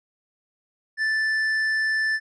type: tone with tanh clipping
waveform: sine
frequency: 1759 Hz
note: A6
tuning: 1 cent flat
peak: -22 dBFS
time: 0.97-2.2 s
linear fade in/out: 50 ms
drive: 8 dB
effects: low-pass 8000 Hz 12 dB/octave